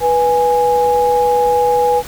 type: tone pair together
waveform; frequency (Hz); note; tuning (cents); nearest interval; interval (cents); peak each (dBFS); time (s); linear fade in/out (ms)
sine; 490.3 / 829; B4 / G#5; -13 / -3; major sixth; 910; -13; 0-2.03; 50
effects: pink hiss -32 dBFS RMS until 2.07 s